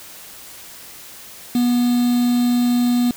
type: tone with quantisation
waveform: triangle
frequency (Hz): 243.4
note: B3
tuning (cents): -25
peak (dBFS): -12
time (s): 1.55-3.11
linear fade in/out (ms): 2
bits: 5
effects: white hiss -39 dBFS RMS until 3.16 s